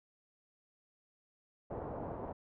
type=low-pass noise; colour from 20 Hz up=white; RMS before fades=-42 dBFS; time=1.7-2.33 s; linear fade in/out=10 ms; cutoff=810 Hz; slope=24 dB/octave; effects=none